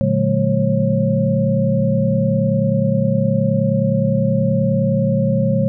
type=tone cluster; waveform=sine; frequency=117.4 / 147.3 / 186.4 / 216.6 / 542 Hz; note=A#2 / D3 / F#3 / A3 / C#5; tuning=+13 / +6 / +13 / -27 / -39 cents; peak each=-20 dBFS; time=0.01-5.68 s; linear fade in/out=0 ms; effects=none